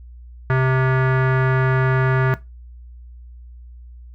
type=tone with low-pass filter; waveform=square; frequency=130.6 Hz; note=C3; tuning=3 cents flat; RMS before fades=-17 dBFS; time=0.5-2.34 s; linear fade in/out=0 ms; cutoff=1600 Hz; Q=3.8; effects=noise-tail reverb RT60 0.2 s tail -17 dB re dry + added 60 Hz sine -37 dBFS peak until 4.14 s